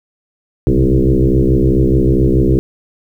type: tone with frequency modulation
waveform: sine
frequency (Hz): 132.9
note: C3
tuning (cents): +27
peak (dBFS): -8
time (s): 0.67-2.59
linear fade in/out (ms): 0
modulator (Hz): 64.7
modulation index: 4.4
effects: 8-bit